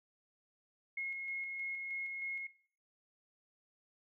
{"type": "tone with tremolo", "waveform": "sine", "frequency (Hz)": 2162, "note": "C#7", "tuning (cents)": -44, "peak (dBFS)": -36, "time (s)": [0.97, 2.47], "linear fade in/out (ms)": 5, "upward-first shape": "square", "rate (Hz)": 3.2, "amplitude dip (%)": 25, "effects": ["noise-tail reverb RT60 0.5 s tail -18 dB re dry"]}